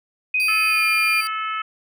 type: tone with pitch glide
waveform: sine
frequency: 2503 to 2416 Hz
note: D#7 to D7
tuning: +10 to +48 cents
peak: -17 dBFS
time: 0.34-1.21 s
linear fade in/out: 5 ms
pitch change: -62 cents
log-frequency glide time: 0.68-0.85 s
type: tone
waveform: sawtooth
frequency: 4699 Hz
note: D8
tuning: in tune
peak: -24 dBFS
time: 0.4-1.27 s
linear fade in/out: 0 ms
type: harmonic tone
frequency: 434 Hz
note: A4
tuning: 24 cents flat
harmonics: 3 / 4 / 5 / 6 / 7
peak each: -24 / -35 / -33 / -34 / -36 dBFS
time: 0.48-1.62 s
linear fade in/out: 5 ms
effects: none